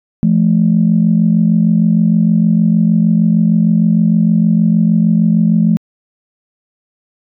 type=tone pair together; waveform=sine; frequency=170.4 / 216.9 Hz; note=F3 / A3; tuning=-42 / -25 cents; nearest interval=major third; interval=417 cents; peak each=-10 dBFS; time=0.23-5.77 s; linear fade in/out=0 ms; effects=tanh soft clip ceiling 0 dBFS